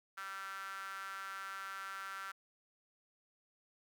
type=tone with high-pass filter; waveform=sawtooth; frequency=194.1 Hz; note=G3; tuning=17 cents flat; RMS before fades=-45 dBFS; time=0.17-2.32 s; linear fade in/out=10 ms; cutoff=1400 Hz; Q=6.4; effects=none